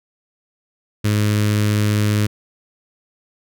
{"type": "tone with notch filter", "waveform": "sawtooth", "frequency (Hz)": 105, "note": "G#2", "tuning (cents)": 19, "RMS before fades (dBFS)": -17, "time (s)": [1.04, 2.27], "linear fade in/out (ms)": 10, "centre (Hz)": 780, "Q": 0.87, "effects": []}